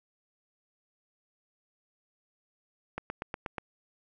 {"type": "click train", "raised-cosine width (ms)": 0.5, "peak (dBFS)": -19, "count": 6, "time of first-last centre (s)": [2.98, 3.582], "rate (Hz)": 8.3, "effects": []}